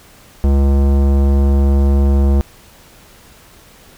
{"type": "tone with tanh clipping", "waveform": "sine", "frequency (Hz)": 69.3, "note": "C#2", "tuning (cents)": 0, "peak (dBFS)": -11, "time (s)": [0.44, 2.41], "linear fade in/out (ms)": 0, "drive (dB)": 18, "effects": ["pink hiss -44 dBFS RMS until 3.97 s"]}